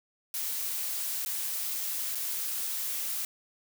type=noise with dropouts; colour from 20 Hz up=blue; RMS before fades=-33 dBFS; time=0.34-3.25 s; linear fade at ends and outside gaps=1 ms; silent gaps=1.25-1.26 / 2.149-2.154 s; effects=none